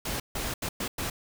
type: noise bursts at uneven times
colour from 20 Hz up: pink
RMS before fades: -32 dBFS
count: 5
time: 0.05-0.2 / 0.35-0.54 / 0.62-0.69 / 0.8-0.88 / 0.98-1.1 s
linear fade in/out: 5 ms
effects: none